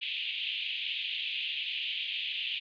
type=band-pass noise; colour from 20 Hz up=pink; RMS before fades=-35 dBFS; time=0.01-2.6 s; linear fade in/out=20 ms; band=2600 to 3400 Hz; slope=48 dB/octave; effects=resampled to 11025 Hz